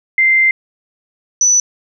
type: tone pair in turn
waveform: sine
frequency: 2086 / 5965 Hz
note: C7 / F#8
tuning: -6 / +13 cents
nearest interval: octave + tritone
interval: 1819 cents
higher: second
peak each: -8 dBFS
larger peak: neither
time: 0.18-0.51 / 1.41-1.6 s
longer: first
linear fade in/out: 2 ms
effects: none